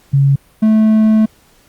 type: tone pair in turn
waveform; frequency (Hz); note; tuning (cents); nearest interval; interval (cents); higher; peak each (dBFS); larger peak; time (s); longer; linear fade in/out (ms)
sine / triangle; 138.59 / 217.8; C#3 / A3; 0 / -17; minor sixth; 783; second; -7 / -5; second; 0.13-0.36 / 0.62-1.26; second; 10
effects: pink hiss -50 dBFS RMS until 1.68 s + Opus 48 kbps